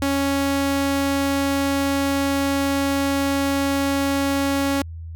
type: tone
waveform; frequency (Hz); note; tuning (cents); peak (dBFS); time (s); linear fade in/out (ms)
sawtooth; 277.2; C#4; 0; -15; 0.02-4.82; 2
effects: added 82 Hz sine -31 dBFS peak until 5.15 s